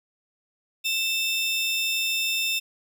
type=tone pair together; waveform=35% pulse; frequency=2653 / 3625 Hz; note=E7 / A#7; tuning=+10 / -49 cents; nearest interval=perfect fourth; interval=541 cents; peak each=-24 / -25 dBFS; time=0.84-2.6 s; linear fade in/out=20 ms; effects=none